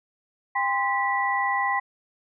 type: tone cluster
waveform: sine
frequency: 802 / 1037 / 1957 Hz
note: G5 / C6 / B6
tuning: +39 / -16 / -16 cents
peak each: -26 dBFS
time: 0.55-1.8 s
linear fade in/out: 10 ms
effects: none